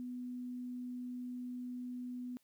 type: tone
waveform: sine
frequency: 248 Hz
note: B3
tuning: 7 cents sharp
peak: -40 dBFS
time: 0-2.37 s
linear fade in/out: 0 ms
effects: white hiss -75 dBFS RMS until 2.43 s